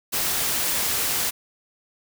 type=noise; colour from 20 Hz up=white; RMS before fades=-24 dBFS; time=0.12-1.31 s; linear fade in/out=20 ms; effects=none